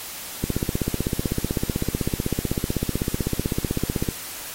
click train, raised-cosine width 3 ms, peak -9 dBFS, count 59, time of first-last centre 0.44-4.088 s, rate 15.9 Hz, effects white hiss -35 dBFS RMS until 4.54 s + AAC 48 kbps

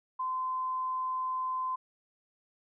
sine tone, 1030 Hz, C6, 28 cents flat, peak -30 dBFS, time 0.19-1.76 s, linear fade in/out 10 ms, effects none

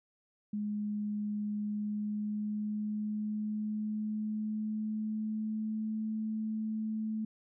sine tone with pitch glide, 208.7 to 217.9 Hz, G#3 to A3, +9 to -17 cents, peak -32 dBFS, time 0.53-7.25 s, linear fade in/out 5 ms, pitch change +74 cents, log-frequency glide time 1.59-6.08 s, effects none

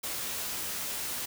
white noise with comb filter, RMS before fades -35 dBFS, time 0.03-1.26 s, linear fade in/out 10 ms, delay 16 ms, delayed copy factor +0.5, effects none

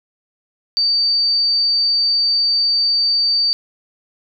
sine tone, 4612 Hz, D8, 32 cents flat, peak -13 dBFS, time 0.77-3.53 s, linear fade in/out 0 ms, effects none

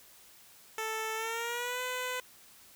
10% pulse tone with pitch glide, 440.8 to 503.4 Hz, A4 to B4, +3 to +33 cents, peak -25 dBFS, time 0.78-2.2 s, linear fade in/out 2 ms, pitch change +230 cents, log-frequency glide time 1.15-1.81 s, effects white hiss -57 dBFS RMS until 2.75 s

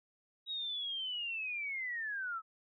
sine linear sweep, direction down, 3833 to 1278 Hz, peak -36 dBFS, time 0.46-2.42 s, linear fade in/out 50 ms, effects none

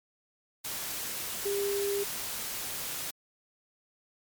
sine tone in noise, 401.7 Hz, G4, 42 cents sharp, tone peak -28 dBFS, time 1.45-2.04 s, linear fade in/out 10 ms, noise white, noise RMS -36 dBFS, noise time 0.64-3.11 s, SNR +5 dB, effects MP3 96 kbps

